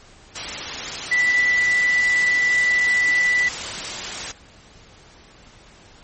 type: tone in noise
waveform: sine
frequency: 1975.5 Hz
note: B6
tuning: in tune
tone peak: -15 dBFS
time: 1.11-3.49 s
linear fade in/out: 10 ms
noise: white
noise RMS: -28 dBFS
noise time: 0.35-4.32 s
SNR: +10 dB
effects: pink hiss -48 dBFS RMS until 6.03 s + MP3 32 kbps